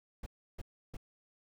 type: noise bursts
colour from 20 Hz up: brown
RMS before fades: -41 dBFS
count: 3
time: 0.23-0.969 s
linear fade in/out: 5 ms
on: 33 ms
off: 320 ms
effects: none

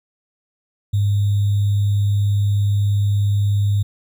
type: tone with sample-and-hold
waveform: sine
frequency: 101.6 Hz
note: G#2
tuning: 38 cents flat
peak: -14 dBFS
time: 0.93-3.83 s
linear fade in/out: 10 ms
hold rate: 3675 Hz
effects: none

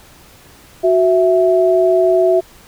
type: tone pair together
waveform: sine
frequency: 369.3 / 659.3 Hz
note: F#4 / E5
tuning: -3 / 0 cents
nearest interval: minor seventh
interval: 1003 cents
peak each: -12 dBFS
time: 0.83-2.41 s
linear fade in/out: 20 ms
effects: pink hiss -44 dBFS RMS until 2.67 s

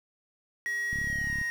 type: tone with pitch glide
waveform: triangle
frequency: 1900 to 1873.8 Hz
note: A#6 to A#6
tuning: +33 to +8 cents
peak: -27 dBFS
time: 0.66-1.5 s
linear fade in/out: 0 ms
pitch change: -25 cents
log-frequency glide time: 1.04-1.34 s
type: click train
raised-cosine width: 5 ms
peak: -26 dBFS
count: 18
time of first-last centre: 0.93-1.414 s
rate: 35.1 Hz
effects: 8-bit

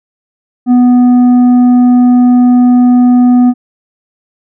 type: tone with tanh clipping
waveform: sine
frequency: 246.9 Hz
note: B3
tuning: in tune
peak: -4 dBFS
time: 0.66-3.54 s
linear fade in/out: 50 ms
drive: 6 dB
effects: none

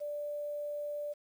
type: tone with quantisation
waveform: sine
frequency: 587.3 Hz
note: D5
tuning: in tune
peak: -35 dBFS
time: 0-1.14 s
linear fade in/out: 20 ms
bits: 10
effects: none

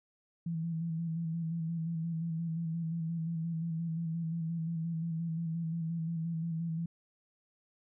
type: tone with vibrato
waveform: sine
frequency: 164.81 Hz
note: E3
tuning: in tune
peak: -32 dBFS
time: 0.46-6.86 s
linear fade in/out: 5 ms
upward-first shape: square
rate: 5.7 Hz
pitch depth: 33 cents each way
effects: none

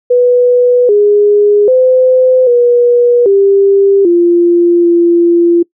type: tone with pitch steps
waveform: sine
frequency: 492.1 / 413 / 512 / 482.9 / 395.7 / 345.8 / 342.8 Hz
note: B4 / G#4 / C5 / B4 / G4 / F4 / F4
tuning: -6 / -10 / -38 / -39 / +16 / -17 / -32 cents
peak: -4 dBFS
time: 0.1-5.63 s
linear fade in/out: 10 ms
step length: 790 ms
effects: noise-tail reverb RT60 0.1 s tail -23 dB re dry

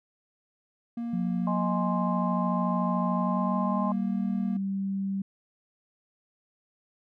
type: tone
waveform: triangle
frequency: 234.4 Hz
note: A#3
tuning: 10 cents sharp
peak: -28 dBFS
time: 0.97-4.57 s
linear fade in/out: 5 ms
type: tone with pitch glide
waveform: sine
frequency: 180.8 to 194.9 Hz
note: F#3 to G3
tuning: -40 to -10 cents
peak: -27 dBFS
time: 1.13-5.22 s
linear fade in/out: 5 ms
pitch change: +130 cents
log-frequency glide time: 3.13-3.81 s
type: chord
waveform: sine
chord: Ab major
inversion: second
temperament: equal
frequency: 622.3 / 830.6 / 1046.5 Hz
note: Eb5 / Ab5 / C6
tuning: 0 / 0 / 0 cents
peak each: -34 / -35 / -31 dBFS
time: 1.47-3.92 s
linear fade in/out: 2 ms
effects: none

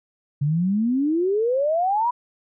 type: exponential sweep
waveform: sine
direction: up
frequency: 138.59 to 996 Hz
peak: -18 dBFS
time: 0.41-2.11 s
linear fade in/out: 10 ms
effects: none

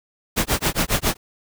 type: noise with tremolo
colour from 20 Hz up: pink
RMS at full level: -18 dBFS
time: 0.36-1.17 s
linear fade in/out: 20 ms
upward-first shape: sine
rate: 7.3 Hz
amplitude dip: 100%
effects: none

